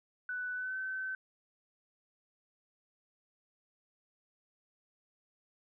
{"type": "tone with pitch glide", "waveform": "sine", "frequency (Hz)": [1491, 1531.1], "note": ["F#6", "G6"], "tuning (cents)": [13, -41], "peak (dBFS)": -35, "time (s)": [0.29, 1.15], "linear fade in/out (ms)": 2, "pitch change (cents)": 46, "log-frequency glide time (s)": [0.54, 0.77], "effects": []}